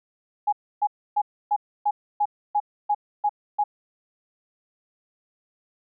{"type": "tone bursts", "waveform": "sine", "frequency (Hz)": 830.6, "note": "G#5", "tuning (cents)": 0, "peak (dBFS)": -18, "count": 10, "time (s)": [0.47, 3.64], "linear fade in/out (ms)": 10, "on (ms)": 56, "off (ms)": 290, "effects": []}